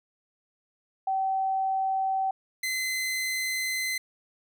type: tone pair in turn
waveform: sine / sawtooth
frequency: 768 / 2050 Hz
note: G5 / C7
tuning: -36 / -36 cents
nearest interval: octave + perfect fourth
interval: 1700 cents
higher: second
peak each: -24 dBFS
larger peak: neither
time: 1.07-2.31 / 2.63-3.98 s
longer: second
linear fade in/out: 5 ms
effects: none